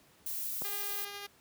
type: noise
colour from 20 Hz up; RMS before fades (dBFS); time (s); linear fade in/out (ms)
violet; -37; 0.26-1.05; 5
type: click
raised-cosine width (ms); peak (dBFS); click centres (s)
1; -27; 0.62
type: tone with tremolo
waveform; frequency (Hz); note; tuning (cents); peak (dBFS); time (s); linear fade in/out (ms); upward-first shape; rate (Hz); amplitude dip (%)
5% pulse; 404.9; G#4; -44; -29; 0.64-1.27; 10; sine; 12; 25
effects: pink hiss -63 dBFS RMS until 1.4 s + high-pass 80 Hz 12 dB/octave